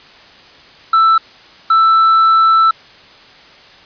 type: tone bursts at uneven times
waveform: triangle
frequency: 1325 Hz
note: E6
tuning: 9 cents sharp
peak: -5 dBFS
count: 2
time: 0.93-1.18 / 1.7-2.71 s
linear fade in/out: 5 ms
effects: white hiss -41 dBFS RMS until 3.85 s + resampled to 11025 Hz